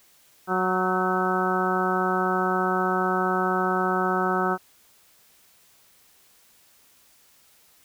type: harmonic tone with a mistuned harmonic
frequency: 184.8 Hz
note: F#3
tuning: 2 cents flat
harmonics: 1 / 2 / 3 / 4 / 5 / 6 / 7 / 8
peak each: -29 / -27 / -34 / -28 / -31 / -34 / -27 / -31 dBFS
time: 0.47-4.58 s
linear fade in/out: 50 ms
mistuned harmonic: 8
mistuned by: +37 cents
effects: white hiss -58 dBFS RMS until 7.84 s